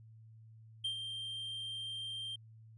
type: tone with ADSR envelope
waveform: triangle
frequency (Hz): 3167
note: G7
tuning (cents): +17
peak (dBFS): -31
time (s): 0.84-2.36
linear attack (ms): 9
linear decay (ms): 100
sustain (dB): -7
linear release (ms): 7
effects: added 111 Hz sine -54 dBFS peak until 2.77 s + resampled to 24000 Hz